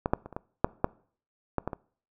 clicks, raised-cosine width 1 ms, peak -12 / -8 / -26 / -30 / -19 / -6 / -8 / -12 / -16 / -20 dBFS, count 10, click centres 0.059 / 0.135 / 0.26 / 0.327 / 0.365 / 0.645 / 0.844 / 1.583 / 1.676 / 1.732 s, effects noise-tail reverb RT60 0.5 s tail -23 dB re dry

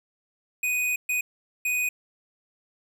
square tone bursts at uneven times, 2489 Hz, D#7, in tune, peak -24 dBFS, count 3, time 0.63-0.96 / 1.09-1.21 / 1.65-1.89 s, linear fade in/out 5 ms, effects none

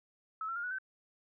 sine tone with pitch steps, 1297 / 1352.9 / 1411.1 / 1471.9 / 1535.3 Hz, E6 / E6 / F6 / F#6 / G6, -28 / +45 / +17 / -9 / -36 cents, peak -35 dBFS, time 0.41-0.785 s, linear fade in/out 2 ms, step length 75 ms, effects none

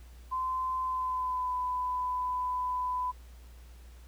sine tone with pitch glide, 1030 to 1000.7 Hz, C6 to B5, -28 to +23 cents, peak -29 dBFS, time 0.31-3.12 s, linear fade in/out 20 ms, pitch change -49 cents, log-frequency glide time 0.82-1.54 s, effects added 60 Hz sine -48 dBFS peak until 4.07 s + pink hiss -61 dBFS RMS until 4.07 s

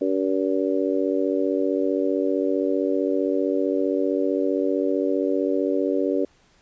harmonic tone, 95.4 Hz, G2, 47 cents flat, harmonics 3 / 4 / 5 / 6, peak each -24 / -25 / -26 / -27 dBFS, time 0.01-6.25 s, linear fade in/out 5 ms, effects pink hiss -59 dBFS RMS until 6.61 s + resampled to 16000 Hz

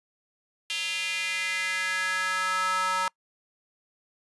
square tone with high-pass filter sweep, 185.9 Hz, F#3, 8 cents sharp, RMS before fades -28 dBFS, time 0.7-3.08 s, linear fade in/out 0 ms, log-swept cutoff 2900 to 1100 Hz, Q 3.7, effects noise-tail reverb RT60 0.1 s tail -26 dB re dry + resampled to 24000 Hz

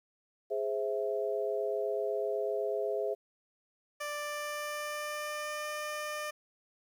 sine chord, Ab augmented, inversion none, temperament equal, 415.3 / 523.3 / 659.3 Hz, Ab4 / C5 / E5, 0 / 0 / 0 cents, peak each -33 / -36 / -35 dBFS, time 0.5-3.15 s, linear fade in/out 20 ms
15% pulse tone with pitch glide, 590 to 601.4 Hz, D5 to D5, +8 to +41 cents, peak -29 dBFS, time 4-6.31 s, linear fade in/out 10 ms, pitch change +33 cents, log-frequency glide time 4.16-5.68 s
effects 11-bit

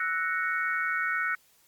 sine chord, F# dominant seventh, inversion third, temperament equal, 1318.5 / 1480 / 1864.7 / 2217 Hz, E6 / F#6 / A#6 / C#7, 0 / 0 / 0 / 0 cents, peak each -33 / -29 / -33 / -34 dBFS, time 0-1.35 s, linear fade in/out 2 ms, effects white hiss -63 dBFS RMS until 1.67 s + Opus 32 kbps

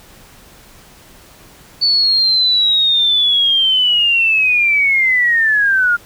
sine linear sweep, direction down, 4496 to 1397 Hz, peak -10 dBFS, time 1.81-5.97 s, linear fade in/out 20 ms, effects pink hiss -43 dBFS RMS until 6.05 s

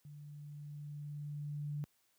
sine tone with level ramp, 146.83 Hz, D3, in tune, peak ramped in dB -49 to -36 dBFS, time 0.05-1.84 s, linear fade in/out 0 ms, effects white hiss -75 dBFS RMS until 2.18 s + high-pass 60 Hz 12 dB/octave

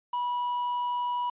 triangle tone with quantisation, 976 Hz, B5, 21 cents flat, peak -25 dBFS, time 0.13-1.3 s, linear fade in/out 5 ms, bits 8, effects resampled to 8000 Hz

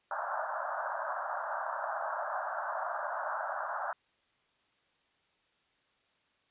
pink band-pass noise, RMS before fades -36 dBFS, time 0.11-3.93 s, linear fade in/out 2 ms, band 590 to 1600 Hz, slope 96 dB/octave, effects white hiss -72 dBFS RMS until 6.5 s + resampled to 8000 Hz

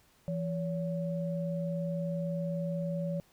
sine tone pair together, 168.3 / 566.1 Hz, E3 / C#5, +36 / +36 cents, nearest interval octave + major sixth, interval 2100 cents, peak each -32 / -36 dBFS, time 0.28-3.2 s, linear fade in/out 0 ms, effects pink hiss -65 dBFS RMS until 3.32 s

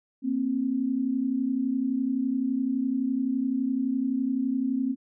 sine tone pair together, 234.8 / 266.6 Hz, A#3 / C4, +13 / +33 cents, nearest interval major second, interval 220 cents, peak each -29 / -25 dBFS, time 0.22-4.96 s, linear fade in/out 50 ms, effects none

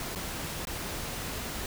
pink noise with dropouts, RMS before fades -36 dBFS, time 0-1.66 s, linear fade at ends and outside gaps 1 ms, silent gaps 0.151-0.158 / 0.652-0.671 s, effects none

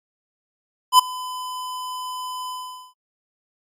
square tone with ADSR envelope, 1009 Hz, B5, 37 cents sharp, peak -7 dBFS, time 0.92-2.94 s, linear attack 69 ms, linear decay 9 ms, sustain -22 dB, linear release 450 ms, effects AAC 48 kbps

